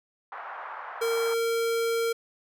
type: band-pass noise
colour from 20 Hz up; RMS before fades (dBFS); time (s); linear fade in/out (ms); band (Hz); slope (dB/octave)
white; -39; 0.32-1.34; 2; 700 to 1400; 24
type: tone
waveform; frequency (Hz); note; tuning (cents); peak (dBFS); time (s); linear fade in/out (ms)
square; 460; A#4; -23; -25; 1.01-2.13; 10
effects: none